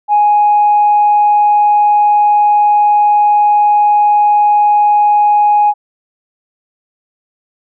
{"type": "tone", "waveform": "sine", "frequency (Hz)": 832, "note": "G#5", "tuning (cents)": 3, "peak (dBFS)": -5, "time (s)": [0.08, 5.74], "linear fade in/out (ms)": 50, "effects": ["tanh soft clip ceiling -2 dBFS"]}